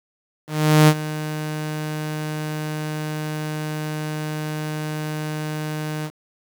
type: tone with ADSR envelope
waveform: sawtooth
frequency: 153.4 Hz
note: D#3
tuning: 24 cents flat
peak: -5 dBFS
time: 0.47-6.11 s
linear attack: 410 ms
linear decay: 57 ms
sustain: -16 dB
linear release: 61 ms
effects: 7-bit